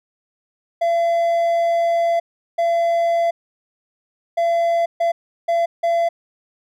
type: tone bursts at uneven times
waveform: triangle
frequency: 678 Hz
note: E5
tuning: 49 cents sharp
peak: -13 dBFS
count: 6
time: 0.81-2.2 / 2.58-3.31 / 4.37-4.86 / 5-5.12 / 5.48-5.66 / 5.83-6.09 s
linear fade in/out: 10 ms
effects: none